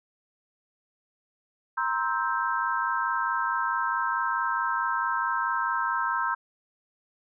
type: chord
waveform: sine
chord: C dominant seventh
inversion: third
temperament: just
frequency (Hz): 941.9 / 1046.5 / 1308.1 / 1569.8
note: Bb5 / C6 / E6 / G6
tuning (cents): +18 / 0 / -14 / +2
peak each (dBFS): -30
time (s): 1.77-6.35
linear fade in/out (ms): 10
effects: none